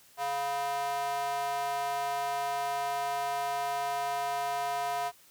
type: tone with high-pass filter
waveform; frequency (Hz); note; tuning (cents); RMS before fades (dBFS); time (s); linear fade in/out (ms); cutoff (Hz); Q
square; 140.5; C#3; +24; -32; 0.17-5.12; 50; 790; 7.6
effects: white hiss -59 dBFS RMS until 5.3 s